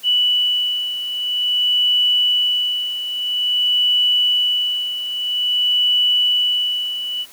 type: beating tone pair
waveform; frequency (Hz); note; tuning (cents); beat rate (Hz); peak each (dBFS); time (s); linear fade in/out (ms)
sine; 2960 / 2960.5; F#7 / F#7; 0 / 0; 0.5; -16 / -22; 0.03-7.26; 50
effects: white hiss -44 dBFS RMS until 7.32 s + high-pass 100 Hz 12 dB/octave